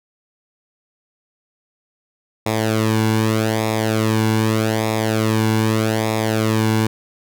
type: tone with flanger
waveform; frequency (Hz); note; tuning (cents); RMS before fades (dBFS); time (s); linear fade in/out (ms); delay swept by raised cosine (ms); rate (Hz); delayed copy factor
sawtooth; 110; A2; 0; -18; 2.46-6.87; 5; 0.66 to 1.61; 0.82; -0.7
effects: none